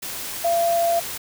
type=tone in noise; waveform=sine; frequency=681 Hz; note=F5; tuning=44 cents flat; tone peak=-17 dBFS; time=0.44-1 s; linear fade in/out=10 ms; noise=white; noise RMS=-31 dBFS; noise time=0.02-1.18 s; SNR=+11 dB; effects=none